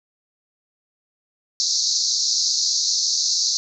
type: band-pass noise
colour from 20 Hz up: pink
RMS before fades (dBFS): -21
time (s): 1.6-3.57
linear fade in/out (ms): 0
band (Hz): 4100 to 6600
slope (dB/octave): 96
effects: none